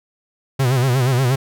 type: tone with vibrato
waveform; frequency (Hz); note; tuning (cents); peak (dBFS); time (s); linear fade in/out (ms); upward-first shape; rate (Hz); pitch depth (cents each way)
45% pulse; 128.3; C3; -34; -14; 0.59-1.36; 10; sine; 8.4; 110
effects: none